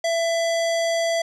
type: tone with low-pass filter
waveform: square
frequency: 667 Hz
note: E5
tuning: 20 cents sharp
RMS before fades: -22 dBFS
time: 0.04-1.22 s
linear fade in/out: 5 ms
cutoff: 6800 Hz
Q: 1.4
effects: none